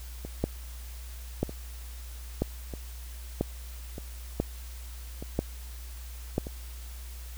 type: two click trains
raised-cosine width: 2 ms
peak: -24 / -12 dBFS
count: 6 / 7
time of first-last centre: 0.25-6.469 / 0.44-6.381 s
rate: 0.804 / 1.01 Hz
effects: added 60 Hz sine -39 dBFS peak until 7.37 s + white hiss -50 dBFS RMS until 7.37 s